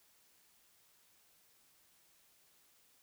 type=silence; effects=white hiss -69 dBFS RMS until 3.02 s